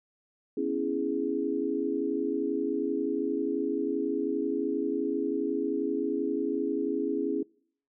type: chord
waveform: sine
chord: C# minor seventh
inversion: third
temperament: equal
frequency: 246.9 / 277.2 / 329.6 / 415.3 Hz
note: B3 / C#4 / E4 / G#4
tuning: 0 / 0 / 0 / 0 cents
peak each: -37 / -31 / -32 / -31 dBFS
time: 0.57-7.43 s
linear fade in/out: 5 ms
effects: noise-tail reverb RT60 0.6 s tail -26 dB re dry